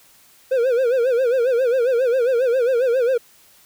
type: tone with vibrato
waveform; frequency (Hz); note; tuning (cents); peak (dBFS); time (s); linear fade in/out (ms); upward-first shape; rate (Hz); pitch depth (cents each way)
triangle; 496.6; B4; +9; -13; 0.51-3.18; 10; sine; 7.4; 130
effects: white hiss -52 dBFS RMS until 3.65 s